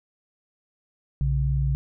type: tone pair together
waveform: sine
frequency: 60.7 / 138.3 Hz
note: B1 / C#3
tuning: -29 / -4 cents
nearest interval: octave + major second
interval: 1425 cents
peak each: -23 dBFS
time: 1.21-1.75 s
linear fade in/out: 0 ms
effects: none